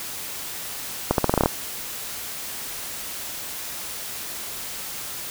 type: accelerating click train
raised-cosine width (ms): 1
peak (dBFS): -3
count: 9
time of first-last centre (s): 1.11-1.459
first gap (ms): 72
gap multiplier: 0.85
effects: white hiss -33 dBFS RMS until 5.3 s